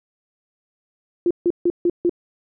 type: tone bursts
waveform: sine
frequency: 348.1 Hz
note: F4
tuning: 6 cents flat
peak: -14 dBFS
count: 5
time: 1.26-2.095 s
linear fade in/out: 2 ms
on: 47 ms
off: 150 ms
effects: none